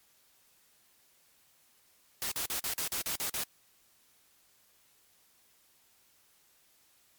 white noise bursts, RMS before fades -34 dBFS, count 9, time 2.22-3.436 s, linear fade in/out 0 ms, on 96 ms, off 44 ms, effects white hiss -66 dBFS RMS until 7.18 s + MP3 96 kbps

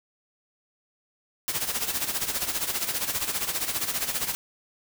white noise with tremolo, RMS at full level -26 dBFS, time 1.48-4.35 s, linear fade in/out 0 ms, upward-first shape sine, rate 15 Hz, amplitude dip 70%, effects none

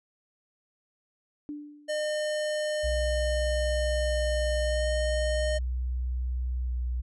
sine tone with exponential decay, 294.9 Hz, D4, 7 cents sharp, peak -32 dBFS, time 1.49-2.18 s, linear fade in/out 0 ms, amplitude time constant 150 ms
square tone with pitch glide, 607 to 612.6 Hz, D#5 to D#5, -43 to -27 cents, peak -28 dBFS, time 1.88-5.59 s, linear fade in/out 20 ms, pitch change +16 cents, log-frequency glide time 4.61-4.86 s
sine tone with vibrato, 61.8 Hz, B1, 2 cents sharp, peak -27 dBFS, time 2.83-7.02 s, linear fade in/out 20 ms, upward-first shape square, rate 0.39 Hz, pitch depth 14 cents each way
effects resampled to 24000 Hz

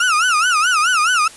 35% pulse tone with vibrato, 1353 Hz, E6, 45 cents sharp, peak -11 dBFS, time 0-1.28 s, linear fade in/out 5 ms, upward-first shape sine, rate 4.7 Hz, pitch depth 190 cents each way, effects white hiss -39 dBFS RMS until 1.36 s + resampled to 24000 Hz

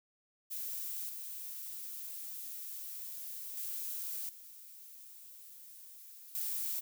violet noise with level steps, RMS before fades -40 / -44 / -40 / -53 / -37 dBFS, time 0.5-6.81 s, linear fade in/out 20 ms, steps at 1.09 / 3.57 / 4.29 / 6.35 s, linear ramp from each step 2 ms, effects none

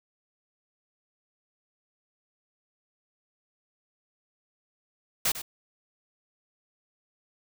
white noise with echo, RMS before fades -25 dBFS, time 5.25-5.32 s, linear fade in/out 5 ms, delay 99 ms, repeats 1, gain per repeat -12 dB, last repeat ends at 5.419 s, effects none

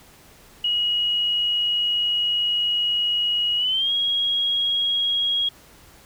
sine tone with pitch glide, 2900 to 3293 Hz, F#7 to G#7, -35 to -15 cents, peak -19 dBFS, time 0.64-5.49 s, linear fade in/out 5 ms, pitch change +220 cents, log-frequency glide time 3.57-3.92 s, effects pink hiss -50 dBFS RMS until 6.05 s

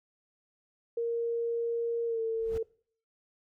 sine tone with pitch glide, 466.2 to 450.3 Hz, A#4 to A4, 0 to +40 cents, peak -28 dBFS, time 0.97-2.63 s, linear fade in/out 5 ms, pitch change -60 cents, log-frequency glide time 2.06-2.21 s
brown noise with exponential growth, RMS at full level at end -34 dBFS, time 2.34-2.58 s, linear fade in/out 5 ms, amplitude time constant 51 ms
effects noise-tail reverb RT60 0.5 s tail -22 dB re dry

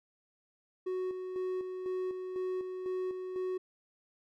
triangle tone with tremolo, 370 Hz, F#4, in tune, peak -30 dBFS, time 0.86-3.58 s, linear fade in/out 10 ms, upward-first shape square, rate 2 Hz, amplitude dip 45%, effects none

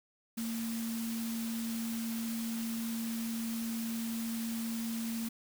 sine tone in noise, 228.1 Hz, A#3, 37 cents flat, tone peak -34 dBFS, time 0.37-5.29 s, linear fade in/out 10 ms, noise white, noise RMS -44 dBFS, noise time 0.37-5.29 s, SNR +7 dB, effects none

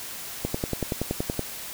click train, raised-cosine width 2 ms, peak -12 dBFS, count 11, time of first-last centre 0.45-1.393 s, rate 10.6 Hz, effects white hiss -37 dBFS RMS until 1.73 s

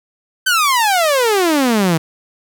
sawtooth exponential sweep, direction down, 1564 to 155.56 Hz, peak -8 dBFS, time 0.46-1.98 s, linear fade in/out 10 ms, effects none

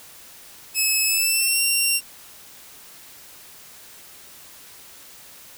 10% pulse tone with pitch glide, 2585 to 2755 Hz, E7 to F7, -34 to -24 cents, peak -10 dBFS, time 0.74-2.01 s, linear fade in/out 50 ms, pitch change +110 cents, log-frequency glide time 1.06-1.62 s, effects white hiss -45 dBFS RMS until 5.57 s

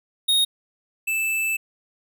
square tone pair in turn, 3729 / 2637 Hz, A#7 / E7, 0 / 0 cents, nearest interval tritone, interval 600 cents, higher first, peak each -17 / -22 dBFS, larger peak first, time 0.28-0.45 / 1.07-1.57 s, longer second, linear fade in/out 10 ms, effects none

